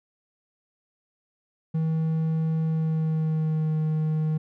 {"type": "tone with pitch glide", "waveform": "triangle", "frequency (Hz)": [160.1, 155.99], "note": ["D#3", "D#3"], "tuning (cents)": [50, 5], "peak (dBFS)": -20, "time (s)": [1.74, 4.38], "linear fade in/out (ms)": 10, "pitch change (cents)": -45, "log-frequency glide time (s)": [2.64, 3.78], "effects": []}